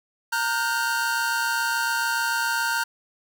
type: tone cluster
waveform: 45% pulse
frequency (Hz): 922 / 1426 / 1553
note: A#5 / F6 / G6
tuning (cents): -19 / +36 / -17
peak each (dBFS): -27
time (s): 0.32-2.84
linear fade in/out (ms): 10
effects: none